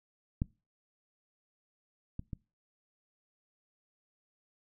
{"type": "clicks", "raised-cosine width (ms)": 5, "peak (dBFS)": [-17, -25, -26], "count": 3, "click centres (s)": [0.419, 2.194, 2.332], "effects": ["noise-tail reverb RT60 0.3 s tail -24 dB re dry"]}